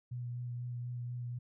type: tone with vibrato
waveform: sine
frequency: 121.9 Hz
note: B2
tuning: 22 cents flat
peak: -37 dBFS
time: 0.11-1.39 s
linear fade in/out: 10 ms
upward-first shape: sine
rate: 4.1 Hz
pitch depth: 15 cents each way
effects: none